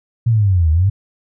sine linear two-way sweep, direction down then up, 119.8 to 76 to 103.3 Hz, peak -10 dBFS, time 0.26-0.9 s, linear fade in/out 10 ms, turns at 0.71 s, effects none

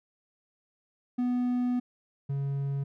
triangle tone pair in turn, 246.9 / 139.09 Hz, B3 / C#3, 0 / +6 cents, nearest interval minor seventh, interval 994 cents, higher first, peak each -23 / -26 dBFS, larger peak first, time 1.18-1.8 / 2.29-2.84 s, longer first, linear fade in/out 10 ms, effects none

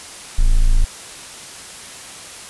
triangle tone, 27.84 Hz, A0, 21 cents sharp, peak -7 dBFS, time 0.38-0.85 s, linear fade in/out 10 ms, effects white hiss -35 dBFS RMS until 2.49 s + resampled to 24000 Hz

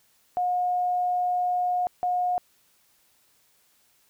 sine tone pair in turn, 720 / 720 Hz, F#5 / F#5, -47 / -47 cents, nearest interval unison, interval 0 cents, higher neither, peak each -22 dBFS, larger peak neither, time 0.37-1.87 / 2.03-2.38 s, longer first, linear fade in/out 0 ms, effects white hiss -64 dBFS RMS until 4.09 s

